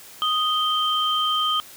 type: tone pair together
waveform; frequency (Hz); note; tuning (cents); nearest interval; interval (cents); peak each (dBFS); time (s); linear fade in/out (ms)
sine; 1244.5 / 3136; D#6 / G7; 0 / 0; octave + major third; 1600; -22; 0.22-1.6; 0
effects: white hiss -44 dBFS RMS until 1.76 s + high-pass 60 Hz 12 dB/octave